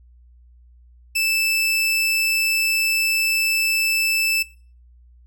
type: tone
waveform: sawtooth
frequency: 2637 Hz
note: E7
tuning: in tune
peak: -15 dBFS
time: 1.15-4.43 s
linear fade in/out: 10 ms
effects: noise-tail reverb RT60 0.4 s tail -19 dB re dry + added 60 Hz sine -47 dBFS peak until 5.26 s